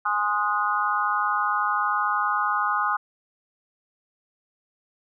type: chord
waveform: sine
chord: Ab dominant seventh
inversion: none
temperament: equal with one note detuned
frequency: 830.6 / 1046.5 / 1244.5 / 1455.4 Hz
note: Ab5 / C6 / Eb6 / Gb6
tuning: 0 / 0 / 0 / -29 cents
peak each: -28 / -28 / -24 / -28 dBFS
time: 0.05-2.97 s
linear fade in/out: 10 ms
effects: none